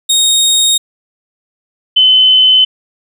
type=tone pair in turn; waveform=25% pulse / sine; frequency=3729 / 3041 Hz; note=A#7 / F#7; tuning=0 / +47 cents; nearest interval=major third; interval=353 cents; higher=first; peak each=-4 dBFS; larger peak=neither; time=0.09-0.78 / 1.96-2.65 s; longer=neither; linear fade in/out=10 ms; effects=none